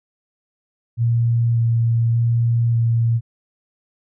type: tone with vibrato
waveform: sine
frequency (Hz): 116.54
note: A#2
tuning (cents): 0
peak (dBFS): -14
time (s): 0.97-3.21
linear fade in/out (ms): 50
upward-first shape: square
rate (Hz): 0.85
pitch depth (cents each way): 10
effects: none